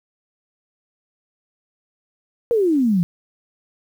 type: exponential sweep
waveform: sine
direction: down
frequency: 488.9 to 165.8 Hz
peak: -14 dBFS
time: 2.51-3.03 s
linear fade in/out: 0 ms
effects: 8-bit